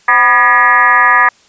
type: tone with frequency modulation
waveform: sine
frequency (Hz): 1449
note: F#6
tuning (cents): -37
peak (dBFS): -5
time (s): 0.08-1.29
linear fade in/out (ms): 5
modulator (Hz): 232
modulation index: 2.4
effects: white hiss -48 dBFS RMS until 1.48 s + resampled to 16000 Hz